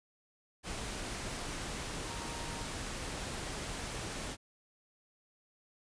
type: tone in noise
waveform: sine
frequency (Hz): 932.3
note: A#5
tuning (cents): 0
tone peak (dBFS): -48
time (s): 2.03-2.67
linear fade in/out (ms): 50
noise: pink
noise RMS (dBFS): -40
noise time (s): 0.63-4.37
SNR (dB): -11
effects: resampled to 22050 Hz